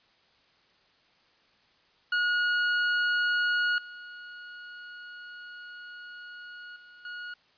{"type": "tone with level steps", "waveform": "40% pulse", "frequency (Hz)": 1446, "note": "F#6", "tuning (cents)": -40, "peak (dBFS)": [-23, -41, -49, -36], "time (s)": [2.12, 7.34], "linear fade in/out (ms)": 5, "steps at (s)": [3.78, 6.76, 7.05], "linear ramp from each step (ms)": 2, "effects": ["white hiss -64 dBFS RMS until 7.57 s", "resampled to 11025 Hz"]}